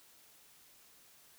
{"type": "silence", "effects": ["white hiss -62 dBFS RMS until 1.38 s"]}